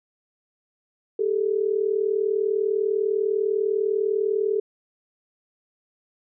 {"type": "tone pair together", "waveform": "sine", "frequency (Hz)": [397.3, 437.3], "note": ["G4", "A4"], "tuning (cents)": [23, -11], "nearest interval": "major second", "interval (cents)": 166, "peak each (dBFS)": -23, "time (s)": [1.19, 4.6], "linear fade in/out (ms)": 5, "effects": []}